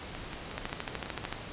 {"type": "two click trains", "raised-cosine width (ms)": 0.3, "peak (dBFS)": [-24, -17], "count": [7, 11], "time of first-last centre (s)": [[0.15, 1.241], [0.58, 1.326]], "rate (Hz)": [5.5, 13.4], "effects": ["pink hiss -42 dBFS RMS until 1.52 s", "resampled to 8000 Hz"]}